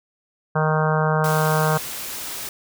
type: harmonic tone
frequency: 155.56 Hz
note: D#3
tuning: in tune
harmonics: 1 / 3 / 4 / 5 / 6 / 7 / 8 / 9 / 10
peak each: -20 / -25 / -26 / -27 / -28 / -28 / -29 / -30 / -30 dBFS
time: 0.55-1.78 s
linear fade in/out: 10 ms
type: noise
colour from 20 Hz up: white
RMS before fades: -31 dBFS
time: 1.24-2.49 s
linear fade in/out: 2 ms
effects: none